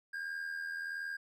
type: tone with amplitude modulation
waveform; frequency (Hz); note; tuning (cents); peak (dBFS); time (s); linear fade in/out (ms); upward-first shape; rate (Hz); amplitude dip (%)
triangle; 1612; G6; +48; -33; 0.13-1.17; 10; sine; 81.4; 55
effects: none